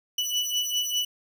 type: beating tone pair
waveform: 30% pulse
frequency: 2960 / 2965 Hz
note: F#7 / F#7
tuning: 0 / +3 cents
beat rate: 5 Hz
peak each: -25 dBFS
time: 0.18-1.05 s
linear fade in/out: 5 ms
effects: none